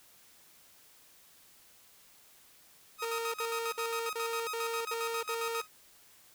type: tone with tremolo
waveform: sawtooth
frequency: 1261 Hz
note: D#6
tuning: 23 cents sharp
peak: -31 dBFS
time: 2.98-5.68 s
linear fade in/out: 50 ms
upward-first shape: square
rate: 7.4 Hz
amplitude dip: 80%
type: tone bursts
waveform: sawtooth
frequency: 460.3 Hz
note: A#4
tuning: 22 cents flat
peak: -30 dBFS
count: 7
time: 3.02-5.608 s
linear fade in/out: 5 ms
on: 320 ms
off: 58 ms
effects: white hiss -60 dBFS RMS until 6.34 s

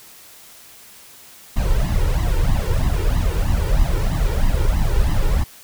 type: noise with flanger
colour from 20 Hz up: brown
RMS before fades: -17 dBFS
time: 1.56-5.44 s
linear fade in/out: 10 ms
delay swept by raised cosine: 1 to 2.2 ms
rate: 3.1 Hz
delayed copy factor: +0.9
effects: white hiss -44 dBFS RMS until 5.63 s

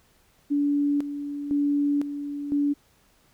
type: tone with tremolo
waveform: sine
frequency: 287.6 Hz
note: D4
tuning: 36 cents flat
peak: -20 dBFS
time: 0.5-2.74 s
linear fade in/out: 20 ms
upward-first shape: square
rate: 0.99 Hz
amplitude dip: 65%
effects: pink hiss -62 dBFS RMS until 3.33 s

